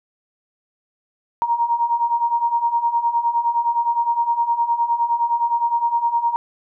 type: beating tone pair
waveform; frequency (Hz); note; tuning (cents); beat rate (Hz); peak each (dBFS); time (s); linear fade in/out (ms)
sine; 932.3 / 942; A#5 / A#5; 0 / +18; 9.7; -22 / -18; 1.42-6.36; 0
effects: none